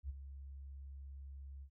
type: tone with ADSR envelope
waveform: sine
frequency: 68.6 Hz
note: C#2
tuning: 17 cents flat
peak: -37 dBFS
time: 0.03-1.7 s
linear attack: 64 ms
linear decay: 23 ms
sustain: -10 dB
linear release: 76 ms
effects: none